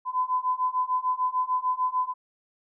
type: beating tone pair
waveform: sine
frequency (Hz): 1008 / 1014.7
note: B5 / B5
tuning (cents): +35 / +47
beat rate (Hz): 6.7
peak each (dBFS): -27 / -26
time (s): 0.05-2.14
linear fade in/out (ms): 50
effects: none